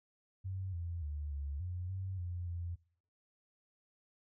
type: tone with pitch steps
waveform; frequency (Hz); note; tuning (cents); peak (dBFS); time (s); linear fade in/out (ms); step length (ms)
sine; 94.6 / 85.3 / 73.9 / 71 / 89.5 / 94.8 / 88.2 / 86.3; F#2 / F2 / D2 / C#2 / F2 / F#2 / F2 / F2; +39 / -40 / +11 / +42 / +43 / +43 / +18 / -20; -37; 0.44-2.76; 20; 290
effects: noise-tail reverb RT60 0.6 s tail -23 dB re dry